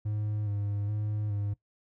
triangle tone with vibrato, 103.83 Hz, G#2, in tune, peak -27 dBFS, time 0.05-1.54 s, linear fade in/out 10 ms, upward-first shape square, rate 1.2 Hz, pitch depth 29 cents each way, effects noise-tail reverb RT60 0.1 s tail -18 dB re dry

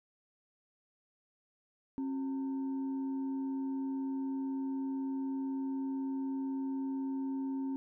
sine tone with frequency modulation, 270 Hz, C#4, 45 cents flat, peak -33 dBFS, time 1.98-7.76 s, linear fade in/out 0 ms, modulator 638 Hz, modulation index 0.26, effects none

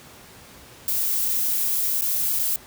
violet noise with dropouts, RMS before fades -23 dBFS, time 0.88-2.56 s, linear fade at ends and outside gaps 1 ms, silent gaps 2.011-2.02 / 2.39-2.394 s, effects pink hiss -46 dBFS RMS until 2.66 s + high-pass 60 Hz 12 dB/octave

